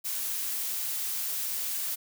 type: noise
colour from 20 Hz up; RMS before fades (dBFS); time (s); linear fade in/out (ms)
blue; -32; 0.04-1.96; 20
effects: none